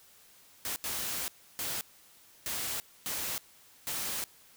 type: noise bursts at uneven times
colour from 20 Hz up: white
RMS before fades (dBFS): -35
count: 6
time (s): 0.65-0.76 / 0.84-1.28 / 1.59-1.81 / 2.46-2.8 / 3.06-3.38 / 3.87-4.24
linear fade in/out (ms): 0
effects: white hiss -59 dBFS RMS until 4.56 s